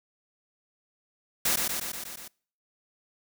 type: noise with echo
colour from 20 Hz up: white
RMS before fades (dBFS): -25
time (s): 1.45-1.56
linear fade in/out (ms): 5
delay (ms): 120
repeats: 6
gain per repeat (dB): -3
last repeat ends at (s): 2.28
effects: noise-tail reverb RT60 0.5 s tail -26 dB re dry